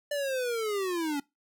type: linear sweep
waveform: square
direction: down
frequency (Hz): 590 to 277.2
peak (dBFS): -29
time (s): 0.11-1.2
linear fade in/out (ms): 5
effects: noise-tail reverb RT60 0.2 s tail -22 dB re dry